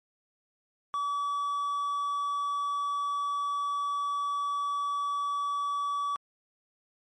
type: tone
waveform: triangle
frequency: 1145 Hz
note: D6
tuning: 44 cents flat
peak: -26 dBFS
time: 0.94-6.16 s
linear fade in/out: 0 ms
effects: MP3 48 kbps